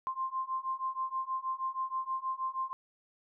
sine beating tone pair, 1046.5 / 1052.8 Hz, C6 / C6, 0 / +10 cents, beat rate 6.3 Hz, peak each -36 / -35 dBFS, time 0.07-2.73 s, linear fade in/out 0 ms, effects none

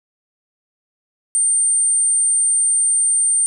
sine tone, 8870 Hz, C#9, in tune, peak -13 dBFS, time 1.35-3.46 s, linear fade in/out 0 ms, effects none

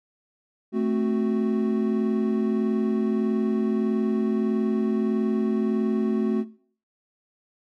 triangle chord, F# diminished, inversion first, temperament equal, 220 / 261.6 / 370 Hz, A3 / C4 / F#4, 0 / 0 / 0 cents, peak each -22 / -27 / -24 dBFS, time 0.72-6.45 s, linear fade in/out 50 ms, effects noise-tail reverb RT60 0.5 s tail -19 dB re dry

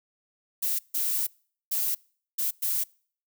violet noise bursts at uneven times, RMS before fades -27 dBFS, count 5, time 0.62-0.79 / 0.94-1.27 / 1.71-1.95 / 2.38-2.51 / 2.62-2.84 s, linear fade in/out 10 ms, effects noise-tail reverb RT60 0.5 s tail -26 dB re dry

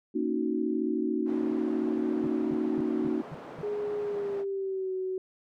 sine chord, D# minor seventh, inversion second, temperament equal, 233.1 / 277.2 / 311.1 / 370 Hz, A#3 / C#4 / D#4 / F#4, 0 / 0 / 0 / 0 cents, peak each -32 / -33 / -30 / -32 dBFS, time 0.14-3.22 s, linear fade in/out 20 ms
white band-pass noise, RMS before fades -44 dBFS, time 1.25-4.45 s, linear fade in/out 50 ms, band 180 to 720 Hz, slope 12 dB/octave
sine tone bursts, 156.7 Hz, D#3, 13 cents sharp, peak -36 dBFS, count 6, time 2.24-3.614 s, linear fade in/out 0 ms, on 29 ms, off 240 ms
sine tone with pitch glide, 415.3 to 374.3 Hz, G#4 to F#4, 0 to +20 cents, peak -29 dBFS, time 3.63-5.18 s, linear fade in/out 2 ms, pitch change -180 cents, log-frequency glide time 3.99-4.93 s
effects none

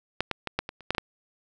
clicks, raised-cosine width 0.3 ms, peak -8 / -11 / -14 / -9 / -19 / -30 / -8 / -18 / -7 dBFS, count 9, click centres 0.206 / 0.313 / 0.473 / 0.59 / 0.691 / 0.807 / 0.906 / 0.949 / 0.982 s, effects none

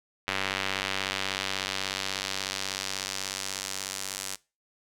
square tone with band-pass filter sweep, 48.21 Hz, G1, 28 cents flat, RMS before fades -33 dBFS, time 0.27-4.36 s, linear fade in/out 10 ms, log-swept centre 2500 to 7900 Hz, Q 1.1, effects noise-tail reverb RT60 0.3 s tail -23 dB re dry

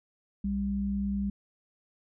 sine tone pair together, 62.74 / 199.2 Hz, B1 / G3, +28 / +28 cents, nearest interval octave + minor sixth, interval 2000 cents, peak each -35 / -28 dBFS, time 0.44-1.3 s, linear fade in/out 5 ms, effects none

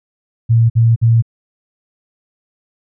sine tone bursts, 115.1 Hz, A#2, 22 cents flat, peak -7 dBFS, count 3, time 0.49-1.224 s, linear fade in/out 20 ms, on 210 ms, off 52 ms, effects none

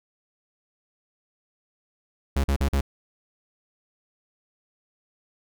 45% pulse tone bursts, 69.1 Hz, C#2, 5 cents flat, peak -20 dBFS, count 4, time 2.36-2.809 s, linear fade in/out 5 ms, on 80 ms, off 43 ms, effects none

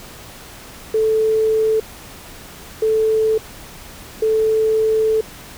sine tone bursts at uneven times, 438.7 Hz, A4, 5 cents flat, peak -13 dBFS, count 3, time 0.94-1.8 / 2.82-3.38 / 4.22-5.21 s, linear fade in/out 5 ms, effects pink hiss -38 dBFS RMS until 5.57 s

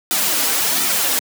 white noise with flanger, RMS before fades -18 dBFS, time 0.11-1.19 s, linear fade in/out 0 ms, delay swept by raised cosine 1.8 to 5.7 ms, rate 1.4 Hz, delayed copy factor -0.85, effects high-pass 200 Hz 12 dB/octave

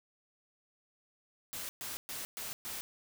white noise bursts, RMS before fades -41 dBFS, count 5, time 1.53-2.81 s, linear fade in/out 0 ms, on 160 ms, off 120 ms, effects none

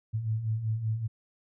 sine beating tone pair, 106.6 / 111.8 Hz, G#2 / A2, +46 / +28 cents, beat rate 5.2 Hz, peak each -35 / -28 dBFS, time 0.13-1.08 s, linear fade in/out 20 ms, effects none

